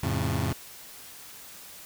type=chord; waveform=sawtooth; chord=F augmented; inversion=none; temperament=just; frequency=87.31 / 109.13 / 136.42 Hz; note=F2 / A2 / C#3; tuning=0 / -14 / -27 cents; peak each=-26 dBFS; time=0.03-0.53 s; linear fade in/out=5 ms; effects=white hiss -46 dBFS RMS until 1.85 s